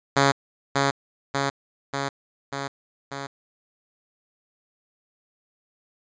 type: tone with echo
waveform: 5% pulse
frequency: 138.59 Hz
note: C#3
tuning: in tune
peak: -5 dBFS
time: 0.16-0.32 s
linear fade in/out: 10 ms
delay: 590 ms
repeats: 5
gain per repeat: -3 dB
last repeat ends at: 3.27 s
effects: resampled to 16000 Hz